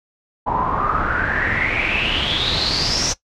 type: noise with low-pass filter sweep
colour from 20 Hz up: pink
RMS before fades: -20 dBFS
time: 0.46-3.14 s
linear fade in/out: 20 ms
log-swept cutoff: 910 to 6000 Hz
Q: 8.7
effects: noise-tail reverb RT60 0.1 s tail -18 dB re dry